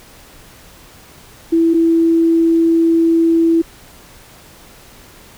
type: tone pair in turn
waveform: sine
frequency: 330.6 / 330.6 Hz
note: E4 / E4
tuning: +5 / +5 cents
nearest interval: unison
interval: 0 cents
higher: neither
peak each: -9 dBFS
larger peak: neither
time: 1.52-1.74 / 1.74-3.62 s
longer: second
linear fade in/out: 10 ms
effects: pink hiss -42 dBFS RMS until 5.37 s